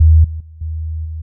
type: tone with level steps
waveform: sine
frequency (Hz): 79.5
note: D#2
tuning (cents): +38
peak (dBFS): -4 / -21 / -34 / -19 / -22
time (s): 0-1.22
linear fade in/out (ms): 10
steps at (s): 0.24 / 0.4 / 0.61 / 1.05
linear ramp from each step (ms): 5
effects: none